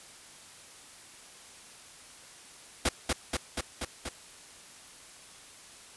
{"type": "noise with echo", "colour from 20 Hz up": "pink", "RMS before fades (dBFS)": -26, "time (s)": [2.85, 2.89], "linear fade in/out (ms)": 5, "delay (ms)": 240, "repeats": 5, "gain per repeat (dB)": -2, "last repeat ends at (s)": 4.09, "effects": ["white hiss -51 dBFS RMS until 5.96 s", "resampled to 24000 Hz"]}